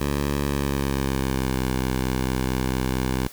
10% pulse tone with pitch glide, 71.1 to 64.45 Hz, C#2 to C2, +45 to -26 cents, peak -14 dBFS, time 0-3.28 s, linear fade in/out 10 ms, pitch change -171 cents, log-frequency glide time 0.39-1.63 s, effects white hiss -45 dBFS RMS until 3.32 s

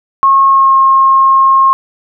sine tone with pitch glide, 1086 to 1074.1 Hz, C#6 to C6, -36 to +45 cents, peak -4 dBFS, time 0.23-1.73 s, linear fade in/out 0 ms, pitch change -19 cents, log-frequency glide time 0.49-0.76 s, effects none

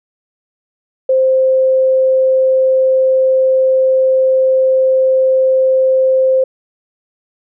sine tone, 523.3 Hz, C5, in tune, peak -8 dBFS, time 1.09-6.44 s, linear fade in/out 5 ms, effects none

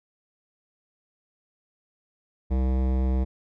sine tone with hard clipping, 64.6 Hz, C2, 21 cents flat, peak -23 dBFS, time 2.5-3.25 s, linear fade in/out 20 ms, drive 17 dB, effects none

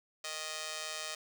5% pulse tone with amplitude modulation, 622.3 Hz, D#5, in tune, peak -23 dBFS, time 0.24-1.15 s, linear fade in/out 5 ms, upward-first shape sine, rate 159 Hz, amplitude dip 85%, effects none

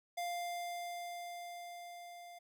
square tone with level ramp, 698.5 Hz, F5, in tune, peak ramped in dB -37 to -51 dBFS, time 0.17-2.39 s, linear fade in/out 10 ms, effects none

